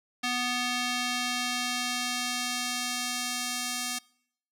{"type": "tone with band-pass filter sweep", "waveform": "square", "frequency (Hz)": 246.9, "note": "B3", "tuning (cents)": 0, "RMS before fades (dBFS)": -31, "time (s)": [0.23, 3.99], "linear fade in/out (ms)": 10, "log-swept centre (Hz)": [3300, 6900], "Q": 0.76, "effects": ["noise-tail reverb RT60 0.7 s tail -25 dB re dry"]}